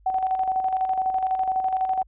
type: tone with tremolo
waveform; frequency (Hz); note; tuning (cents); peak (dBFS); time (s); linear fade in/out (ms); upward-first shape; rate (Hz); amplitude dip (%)
sine; 755; F#5; +35; -19; 0.06-2.03; 5; square; 12; 50
effects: added 50 Hz sine -52 dBFS peak until 2.07 s + resampled to 8000 Hz